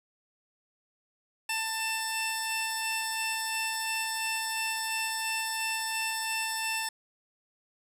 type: tone pair together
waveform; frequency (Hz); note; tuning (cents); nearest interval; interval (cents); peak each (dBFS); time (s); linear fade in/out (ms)
15% pulse; 890.3 / 2668; A5 / E7; +20 / +20; octave + perfect fifth; 1900; -26; 1.49-6.89; 5
effects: resampled to 32000 Hz + 8-bit

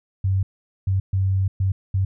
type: tone bursts at uneven times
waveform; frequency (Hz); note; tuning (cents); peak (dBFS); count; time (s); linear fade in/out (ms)
sine; 95.8; G2; -39; -17; 5; 0.24-0.43 / 0.87-1 / 1.13-1.48 / 1.6-1.72 / 1.94-2.05; 5
effects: none

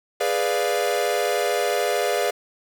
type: chord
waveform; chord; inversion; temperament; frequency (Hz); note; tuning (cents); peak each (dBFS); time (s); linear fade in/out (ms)
45% pulse; G# diminished seventh; none; equal; 415.3 / 493.9 / 587.3 / 698.5; G#4 / B4 / D5 / F5; 0 / 0 / 0 / 0; -26; 0.2-2.31; 10
effects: none

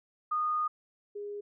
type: tone pair in turn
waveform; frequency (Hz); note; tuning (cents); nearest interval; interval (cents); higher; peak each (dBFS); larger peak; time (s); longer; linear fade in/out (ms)
sine; 1230 / 410.5; D#6 / G#4; -20 / -20; octave + perfect fifth; 1900; first; -27 / -36; first; 0.31-0.68 / 1.15-1.41; first; 10
effects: none

